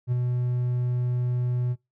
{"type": "tone with ADSR envelope", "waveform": "triangle", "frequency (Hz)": 123.47, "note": "B2", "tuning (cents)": 0, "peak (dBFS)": -18, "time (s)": [0.07, 1.76], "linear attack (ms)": 49, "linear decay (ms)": 15, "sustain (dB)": -3, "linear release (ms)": 45, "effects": ["noise-tail reverb RT60 0.2 s tail -22 dB re dry"]}